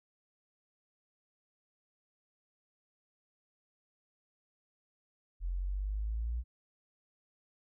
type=exponential sweep; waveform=sine; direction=up; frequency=42.73 to 60.5 Hz; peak=-32 dBFS; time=5.4-6.44 s; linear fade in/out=50 ms; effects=none